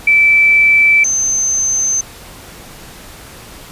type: tone pair in turn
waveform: sine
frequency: 2321 / 6232 Hz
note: D7 / G8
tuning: -21 / -11 cents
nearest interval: octave + perfect fourth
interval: 1710 cents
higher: second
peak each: -6 / -12 dBFS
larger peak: first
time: 0.07-1.04 / 1.04-2.01 s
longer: neither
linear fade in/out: 5 ms
effects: pink hiss -35 dBFS RMS until 3.71 s + resampled to 32000 Hz